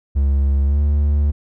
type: tone with pitch glide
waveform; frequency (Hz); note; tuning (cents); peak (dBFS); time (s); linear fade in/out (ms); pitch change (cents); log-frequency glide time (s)
triangle; 69.3 to 72.87; C#2 to D2; 0 to -13; -11; 0.15-1.32; 20; +87; 0.65-0.8
effects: none